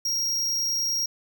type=tone; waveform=square; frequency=5610 Hz; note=F8; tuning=7 cents sharp; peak=-24 dBFS; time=0.05-1.06 s; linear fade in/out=5 ms; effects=none